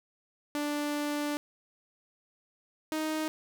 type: tone pair in turn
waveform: sawtooth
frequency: 293.7 / 311.9 Hz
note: D4 / D#4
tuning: 0 / +4 cents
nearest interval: minor second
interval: 104 cents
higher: second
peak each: -26 dBFS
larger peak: neither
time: 0.55-1.37 / 2.92-3.28 s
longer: first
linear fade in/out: 0 ms
effects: none